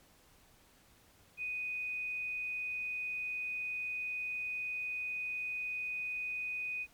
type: tone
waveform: sine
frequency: 2489 Hz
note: D#7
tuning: in tune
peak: -35 dBFS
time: 1.37-6.87 s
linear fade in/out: 50 ms
effects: pink hiss -64 dBFS RMS until 6.93 s + MP3 96 kbps